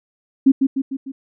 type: tone with echo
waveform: sine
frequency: 269.3 Hz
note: C#4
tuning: 50 cents flat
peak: -7 dBFS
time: 0.46-0.52 s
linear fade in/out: 10 ms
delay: 150 ms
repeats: 4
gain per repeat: -5 dB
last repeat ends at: 1.12 s
effects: none